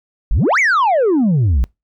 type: exponential two-way sweep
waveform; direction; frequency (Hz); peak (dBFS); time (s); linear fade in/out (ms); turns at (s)
sine; up then down; 34.65 to 2337 to 54.8; -8; 0.31-1.64; 0; 0.59
effects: noise-tail reverb RT60 0.2 s tail -26 dB re dry + tanh soft clip ceiling -10 dBFS